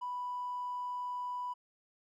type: tone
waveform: triangle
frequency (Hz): 987.8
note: B5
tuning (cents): 0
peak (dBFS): -32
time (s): 0.01-1.54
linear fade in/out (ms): 20
effects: tanh soft clip ceiling -33 dBFS